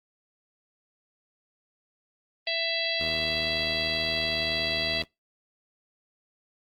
harmonic tone, 664 Hz, E5, 12 cents sharp, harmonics 1 / 3 / 4 / 5 / 6 / 7, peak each -33 / -33 / -33 / -33 / -33 / -33 dBFS, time 2.47-5.02 s, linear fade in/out 2 ms
10% pulse tone with vibrato, 79 Hz, D#2, 27 cents sharp, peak -28 dBFS, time 3-5.04 s, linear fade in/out 5 ms, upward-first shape sine, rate 19 Hz, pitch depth 82 cents each way
effects noise-tail reverb RT60 0.2 s tail -23 dB re dry + Opus 24 kbps

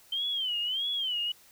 sine tone with vibrato, 3100 Hz, G7, 20 cents flat, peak -28 dBFS, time 0.12-1.32 s, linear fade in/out 5 ms, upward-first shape sine, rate 1.6 Hz, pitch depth 150 cents each way, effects white hiss -58 dBFS RMS until 1.51 s

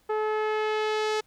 sawtooth tone with low-pass filter sweep, 430 Hz, A4, 40 cents flat, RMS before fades -27 dBFS, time 0.09-1.21 s, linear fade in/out 10 ms, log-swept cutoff 1200 to 6000 Hz, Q 1, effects pink hiss -65 dBFS RMS until 1.26 s

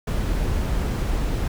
brown noise, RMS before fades -23 dBFS, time 0.07-1.48 s, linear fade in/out 5 ms, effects none

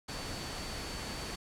sine tone in noise, 4502 Hz, C#8, 26 cents sharp, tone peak -47 dBFS, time 0.08-1.36 s, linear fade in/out 10 ms, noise pink, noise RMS -40 dBFS, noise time 0.08-1.36 s, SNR -10 dB, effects low-pass 9000 Hz 12 dB/octave

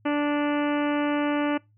harmonic tone, 292.7 Hz, D4, 6 cents flat, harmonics 1 / 2 / 3 / 4 / 5 / 6 / 7 / 8 / 9 / 10, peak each -23 / -29 / -33 / -35 / -37 / -39 / -40 / -41 / -42 / -43 dBFS, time 0.05-1.58 s, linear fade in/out 10 ms, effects noise-tail reverb RT60 0.2 s tail -23 dB re dry + added 106 Hz sine -58 dBFS peak until 1.77 s

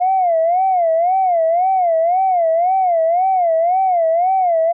sine tone with vibrato, 705 Hz, F5, 16 cents sharp, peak -11 dBFS, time 0-4.73 s, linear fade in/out 20 ms, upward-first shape sine, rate 1.9 Hz, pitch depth 150 cents each way, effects tanh soft clip ceiling -7 dBFS

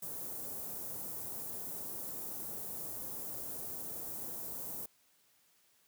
white band-stop noise, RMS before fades -42 dBFS, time 0.02-4.86 s, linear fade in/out 5 ms, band 650 to 12000 Hz, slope 12 dB/octave, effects white hiss -70 dBFS RMS until 5.87 s + high-pass 80 Hz 12 dB/octave

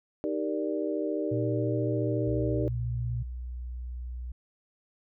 sine chord, Eb major seventh, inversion none, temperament equal, 311.1 / 392 / 466.2 / 587.3 Hz, Eb4 / G4 / Bb4 / D5, 0 / 0 / 0 / 0 cents, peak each -31 / -33 / -35 / -34 dBFS, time 0.24-2.68 s, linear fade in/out 0 ms
sine tone with vibrato, 118.3 Hz, A#2, 26 cents sharp, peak -29 dBFS, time 1.31-3.23 s, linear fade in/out 10 ms, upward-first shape triangle, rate 16 Hz, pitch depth 15 cents each way
sine tone with pitch glide, 62.6 to 61.28 Hz, B1 to B1, +24 to -13 cents, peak -34 dBFS, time 2.27-4.32 s, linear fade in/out 5 ms, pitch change -37 cents, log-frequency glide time 2.48-3.59 s
effects none

